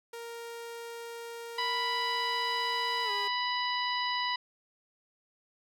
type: tone with pitch glide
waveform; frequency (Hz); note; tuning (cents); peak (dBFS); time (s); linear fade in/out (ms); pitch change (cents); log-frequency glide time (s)
sawtooth; 466.2 to 408.2; A#4 to G#4; 0 to -30; -36; 0.13-3.28; 5; -230; 3.04-3.11
type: harmonic tone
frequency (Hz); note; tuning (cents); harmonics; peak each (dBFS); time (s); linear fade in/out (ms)
987.8; B5; 0; 1 / 2 / 3 / 4 / 5; -32 / -35 / -37 / -38 / -39; 1.58-4.36; 5
effects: none